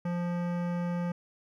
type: tone with hard clipping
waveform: sine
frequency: 174.61 Hz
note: F3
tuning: in tune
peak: -31 dBFS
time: 0.05-1.12 s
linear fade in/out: 5 ms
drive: 17 dB
effects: none